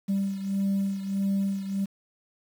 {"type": "beating tone pair", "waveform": "sine", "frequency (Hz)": [196, 197.6], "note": ["G3", "G3"], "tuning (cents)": [0, 14], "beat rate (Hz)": 1.6, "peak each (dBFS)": [-24, -29], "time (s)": [0.08, 1.86], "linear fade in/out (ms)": 20, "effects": ["tanh soft clip ceiling -21 dBFS", "8-bit"]}